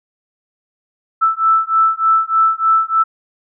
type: beating tone pair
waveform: sine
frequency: 1318.5 / 1321.8 Hz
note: E6 / E6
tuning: 0 / +4 cents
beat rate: 3.3 Hz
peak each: -14 dBFS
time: 1.21-3.04 s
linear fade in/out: 20 ms
effects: none